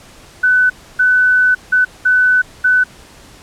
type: tone bursts at uneven times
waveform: sine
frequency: 1500 Hz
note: F#6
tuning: 23 cents sharp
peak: -8 dBFS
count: 5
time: 0.43-0.7 / 0.99-1.55 / 1.72-1.85 / 2.05-2.42 / 2.64-2.84 s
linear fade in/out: 10 ms
effects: pink hiss -41 dBFS RMS until 3.42 s + low-pass 10000 Hz 12 dB/octave